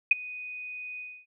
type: tone with ADSR envelope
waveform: sine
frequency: 2489 Hz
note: D#7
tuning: in tune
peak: -13 dBFS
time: 0.11-1.26 s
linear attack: 5 ms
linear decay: 18 ms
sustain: -23 dB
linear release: 270 ms
effects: none